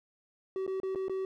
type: tone with dropouts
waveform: triangle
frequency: 381 Hz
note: G4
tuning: 49 cents flat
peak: -29 dBFS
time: 0.56-1.25 s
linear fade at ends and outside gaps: 1 ms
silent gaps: 0.665-0.677 / 0.801-0.832 / 0.949-0.957 / 1.083-1.096 s
effects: none